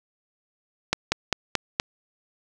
slowing click train, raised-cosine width 0.2 ms, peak -3 dBFS, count 5, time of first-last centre 0.93-1.799 s, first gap 190 ms, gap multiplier 1.09, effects none

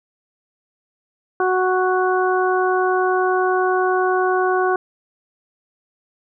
harmonic tone, 370 Hz, F#4, in tune, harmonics 1 / 2 / 3 / 4, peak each -18 / -21 / -23 / -24 dBFS, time 1.4-4.76 s, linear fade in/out 2 ms, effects none

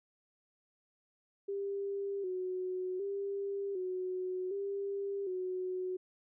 sine tone with vibrato, 382.9 Hz, G4, 41 cents flat, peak -34 dBFS, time 1.48-5.97 s, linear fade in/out 10 ms, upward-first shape square, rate 0.66 Hz, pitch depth 66 cents each way, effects none

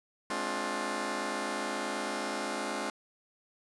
10% pulse chord, D half-diminished seventh, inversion second, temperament just, 211.4 / 264.3 / 293.7 / 352.4 Hz, Ab3 / C4 / D4 / F4, +31 / +18 / 0 / +16 cents, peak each -30 dBFS, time 0.3-2.9 s, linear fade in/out 2 ms, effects resampled to 24000 Hz

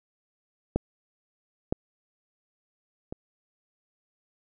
clicks, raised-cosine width 2 ms, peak -10 / -11 / -21 dBFS, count 3, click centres 0.76 / 1.725 / 3.125 s, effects none

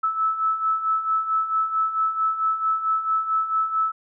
sine beating tone pair, 1304 / 1308.5 Hz, E6 / E6, -19 / -13 cents, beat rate 4.5 Hz, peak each -27 / -21 dBFS, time 0.03-3.92 s, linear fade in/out 10 ms, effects none

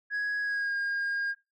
sine tone with pitch glide, 1665 to 1620.4 Hz, G#6 to G#6, +4 to -43 cents, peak -25 dBFS, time 0.1-1.35 s, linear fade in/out 50 ms, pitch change -47 cents, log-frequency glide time 0.41-0.75 s, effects noise-tail reverb RT60 0.2 s tail -18 dB re dry + tanh soft clip ceiling -27 dBFS

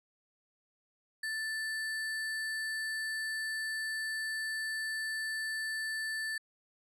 sine tone with sample-and-hold, 1760 Hz, A6, in tune, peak -33 dBFS, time 1.23-6.38 s, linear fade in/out 5 ms, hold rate 6300 Hz, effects low-pass 11000 Hz 12 dB/octave

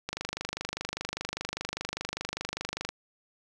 click train, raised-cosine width 0.2 ms, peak -15 dBFS, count 71, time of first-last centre 0.09-2.89 s, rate 25 Hz, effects none

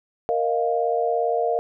sine chord, Bb suspended fourth, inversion none, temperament just, 466.2 / 621.6 / 699.2 Hz, Bb4 / Eb5 / F5, 0 / -2 / +2 cents, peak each -23 / -26 / -23 dBFS, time 0.29-1.59 s, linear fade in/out 0 ms, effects none

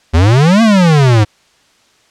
square exponential two-way sweep, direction up then down, 76.3 to 233.1 to 101.7 Hz, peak -6 dBFS, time 0.13-1.25 s, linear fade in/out 20 ms, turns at 0.62 s, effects white hiss -51 dBFS RMS until 2.1 s + low-pass 6000 Hz 12 dB/octave

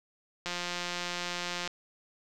click train, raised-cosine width 0.2 ms, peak -17 dBFS, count 215, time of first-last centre 0.46-1.676 s, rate 176 Hz, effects none

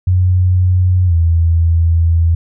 sine tone with pitch glide, 91.2 to 83.15 Hz, F#2 to E2, -24 to +16 cents, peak -8 dBFS, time 0.07-2.35 s, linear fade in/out 5 ms, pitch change -160 cents, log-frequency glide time 1.06-1.14 s, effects none

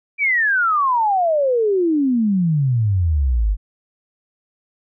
sine exponential sweep, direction down, 2369 to 46.76 Hz, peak -14 dBFS, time 0.18-3.57 s, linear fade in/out 50 ms, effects none

